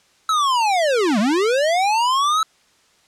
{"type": "linear two-way sweep", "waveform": "square", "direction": "down then up", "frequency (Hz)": [1318.5, 192.4, 1318.5], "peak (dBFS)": -16, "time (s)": [0.29, 2.43], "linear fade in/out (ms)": 2, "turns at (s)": 1.19, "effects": ["white hiss -57 dBFS RMS until 3.07 s", "low-pass 7000 Hz 12 dB/octave"]}